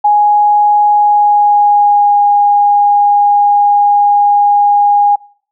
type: tone with pitch glide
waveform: sine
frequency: 830.6 to 819.2 Hz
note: G#5 to G#5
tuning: 0 to -24 cents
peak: -5 dBFS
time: 0.04-5.16 s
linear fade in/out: 10 ms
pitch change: -24 cents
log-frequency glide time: 0.94-2.2 s
effects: noise-tail reverb RT60 0.5 s tail -24 dB re dry